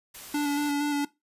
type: noise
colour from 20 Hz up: white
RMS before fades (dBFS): -43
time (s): 0.14-0.72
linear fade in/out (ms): 10
type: tone with vibrato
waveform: square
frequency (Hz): 290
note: D4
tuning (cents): -22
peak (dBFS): -25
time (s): 0.34-1.05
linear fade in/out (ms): 5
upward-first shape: square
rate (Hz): 4.3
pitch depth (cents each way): 18
effects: noise-tail reverb RT60 0.2 s tail -19 dB re dry + resampled to 32000 Hz